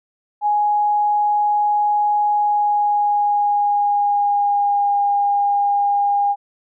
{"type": "tone with pitch glide", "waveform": "sine", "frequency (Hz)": [832, 810.7], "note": ["G#5", "G#5"], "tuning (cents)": [3, -42], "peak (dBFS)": -14, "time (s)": [0.41, 6.36], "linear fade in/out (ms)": 50, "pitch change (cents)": -45, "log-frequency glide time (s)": [2.29, 4.97], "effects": []}